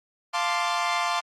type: chord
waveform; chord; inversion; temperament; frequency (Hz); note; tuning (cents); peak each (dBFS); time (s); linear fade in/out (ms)
sawtooth; D minor seventh; first; equal; 698.5 / 880 / 1046.5 / 1174.7; F5 / A5 / C6 / D6; 0 / 0 / 0 / 0; -25 / -27 / -24 / -26; 0.33-1.21; 20
effects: low-pass 6000 Hz 12 dB/octave + Opus 48 kbps